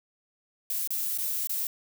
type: noise with dropouts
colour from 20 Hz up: violet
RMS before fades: -30 dBFS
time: 0.7-1.67 s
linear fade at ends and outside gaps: 2 ms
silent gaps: 0.875-0.905 / 1.177-1.184 / 1.472-1.494 s
effects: none